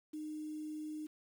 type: tone with quantisation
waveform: sine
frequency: 306.4 Hz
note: D#4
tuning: 27 cents flat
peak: -40 dBFS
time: 0.13-1.07 s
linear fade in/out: 10 ms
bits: 10
effects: none